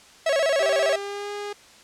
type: tone with vibrato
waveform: 45% pulse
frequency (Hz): 600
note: D5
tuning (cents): +37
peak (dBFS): -19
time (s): 0.26-0.96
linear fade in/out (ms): 5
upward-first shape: square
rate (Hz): 15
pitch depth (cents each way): 140
type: tone with pitch glide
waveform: sawtooth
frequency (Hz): 392 to 410.3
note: G4 to G#4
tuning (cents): 0 to -21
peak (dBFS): -26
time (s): 0.6-1.53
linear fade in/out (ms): 5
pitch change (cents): +79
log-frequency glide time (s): 0.73-1.32
effects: white hiss -50 dBFS RMS until 1.83 s + low-pass 7000 Hz 12 dB/octave